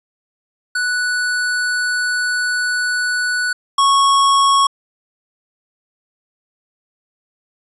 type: tone pair in turn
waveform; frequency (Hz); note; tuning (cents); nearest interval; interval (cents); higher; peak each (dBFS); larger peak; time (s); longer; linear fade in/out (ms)
square; 1480 / 1103.6; F#6 / C#6; 0 / -8; perfect fourth; 508; first; -17 / -11; second; 0.75-3.53 / 3.78-4.67; first; 5
effects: resampled to 24000 Hz